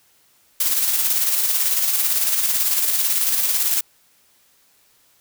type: noise with tremolo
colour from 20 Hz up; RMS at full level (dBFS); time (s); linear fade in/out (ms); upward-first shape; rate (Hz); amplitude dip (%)
blue; -18; 0.6-3.81; 5; square; 18; 35
effects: white hiss -58 dBFS RMS until 5.2 s